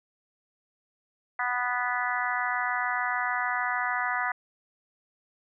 harmonic tone, 246.7 Hz, B3, 2 cents flat, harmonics 3 / 4 / 5 / 6 / 7 / 8, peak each -33 / -33 / -33 / -33 / -33 / -33 dBFS, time 1.39-4.32 s, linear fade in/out 5 ms, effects none

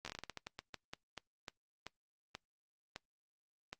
slowing click train, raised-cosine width 0.2 ms, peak -26 dBFS, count 20, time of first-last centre 0.05-3.73 s, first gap 12 ms, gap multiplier 1.26, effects noise-tail reverb RT60 0.1 s tail -21 dB re dry + Opus 48 kbps

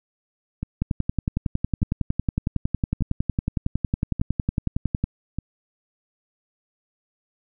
two click trains, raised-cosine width 5 ms, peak -9 / -14 dBFS, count 47 / 5, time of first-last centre 0.82-5.04 / 0.63-5.386 s, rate 10.9 / 0.841 Hz, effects none

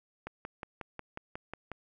click train, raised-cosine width 0.5 ms, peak -24 dBFS, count 9, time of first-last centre 0.27-1.717 s, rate 5.53 Hz, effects none

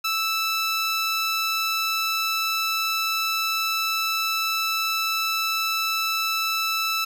15% pulse tone, 1318.5 Hz, E6, in tune, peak -16 dBFS, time 0.04-7.05 s, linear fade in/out 10 ms, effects none

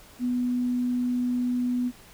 sine tone, 246.9 Hz, B3, in tune, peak -23 dBFS, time 0.19-1.92 s, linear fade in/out 50 ms, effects pink hiss -51 dBFS RMS until 2.13 s

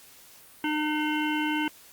harmonic tone, 303.8 Hz, D#4, 41 cents flat, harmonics 1 / 3 / 5 / 7 / 9 / 10, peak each -27 / -32 / -34 / -35 / -37 / -37 dBFS, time 0.64-1.68 s, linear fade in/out 2 ms, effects white hiss -52 dBFS RMS until 1.92 s + Opus 48 kbps

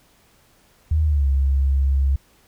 sine tone with pitch glide, 77.78 to 68.1 Hz, D#2 to C#2, 0 to -30 cents, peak -15 dBFS, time 0.91-2.16 s, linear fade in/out 5 ms, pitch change -230 cents, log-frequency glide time 1.04-1.27 s, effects pink hiss -57 dBFS RMS until 2.47 s

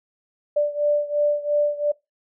sine beating tone pair, 587.3 / 590.2 Hz, D5 / D5, 0 / +8 cents, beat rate 2.9 Hz, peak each -20 / -23 dBFS, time 0.56-1.92 s, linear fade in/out 10 ms, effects noise-tail reverb RT60 0.2 s tail -22 dB re dry

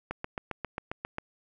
click train, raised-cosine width 0.5 ms, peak -18 dBFS, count 9, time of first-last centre 0.11-1.184 s, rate 7.45 Hz, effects none

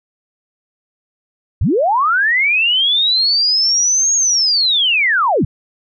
sine linear two-way sweep, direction up then down, 52.5 to 6645 to 84 Hz, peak -11 dBFS, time 1.61-5.45 s, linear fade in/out 5 ms, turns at 4.15 s, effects none

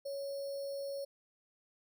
sine tone with sample-and-hold, 556 Hz, C#5, 5 cents sharp, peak -37 dBFS, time 0.05-1.05 s, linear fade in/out 10 ms, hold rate 4900 Hz, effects none

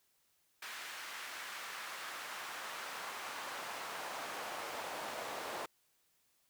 brown noise with high-pass filter sweep, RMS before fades -44 dBFS, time 0.62-5.66 s, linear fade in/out 5 ms, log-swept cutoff 1700 to 660 Hz, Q 1.1, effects white hiss -75 dBFS RMS until 6.49 s

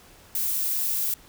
violet noise, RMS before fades -26 dBFS, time 0.35-1.14 s, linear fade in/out 2 ms, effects pink hiss -52 dBFS RMS until 1.28 s

